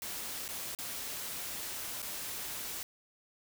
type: noise with dropouts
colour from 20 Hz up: white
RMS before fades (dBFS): -40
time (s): 0.02-2.83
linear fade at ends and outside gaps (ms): 1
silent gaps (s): 0.48-0.488 / 0.75-0.787 / 2.02-2.026
effects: none